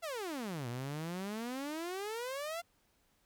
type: exponential two-way sweep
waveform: sawtooth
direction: down then up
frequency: 700 to 116.54 to 700 Hz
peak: -34 dBFS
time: 0.02-2.62 s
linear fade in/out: 20 ms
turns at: 0.68 s
effects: pink hiss -73 dBFS RMS until 3.25 s